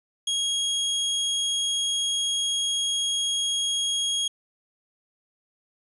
sawtooth tone, 3284 Hz, G#7, 20 cents flat, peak -20 dBFS, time 0.27-4.28 s, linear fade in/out 5 ms, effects resampled to 24000 Hz + 9-bit

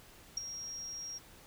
sine tone with ADSR envelope, 5610 Hz, F8, 7 cents sharp, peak -28 dBFS, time 0.37-1.19 s, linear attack 6 ms, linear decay 9 ms, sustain -12 dB, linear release 20 ms, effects pink hiss -57 dBFS RMS until 1.46 s

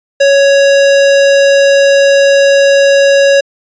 square tone, 556 Hz, C#5, 5 cents sharp, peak -5 dBFS, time 0.2-3.41 s, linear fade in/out 10 ms, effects resampled to 16000 Hz

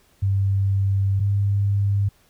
sine tone pair in turn, 98 / 100.29 Hz, G2 / G2, 0 / +40 cents, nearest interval unison, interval 40 cents, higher second, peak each -17 dBFS, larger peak neither, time 0.22-1.2 / 1.2-2.09 s, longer first, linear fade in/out 10 ms, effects pink hiss -59 dBFS RMS until 2.29 s

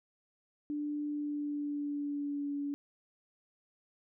sine tone with pitch glide, 294.9 to 285.5 Hz, D4 to D4, +7 to -49 cents, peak -33 dBFS, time 0.7-2.74 s, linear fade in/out 0 ms, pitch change -56 cents, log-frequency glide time 1.07-2.55 s, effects none

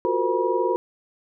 sine tone cluster, 354.3 / 374 / 457.2 / 510 / 963 Hz, F4 / F#4 / A#4 / C5 / B5, +25 / +19 / -34 / -44 / -44 cents, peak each -26 dBFS, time 0.05-0.76 s, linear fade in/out 0 ms, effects none

